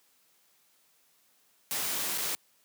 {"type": "noise with dropouts", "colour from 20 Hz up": "white", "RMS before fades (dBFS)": -32, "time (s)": [1.71, 2.35], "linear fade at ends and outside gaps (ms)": 0, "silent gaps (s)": [2.177, 2.182], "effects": ["white hiss -67 dBFS RMS until 2.64 s", "high-pass 150 Hz 12 dB/octave"]}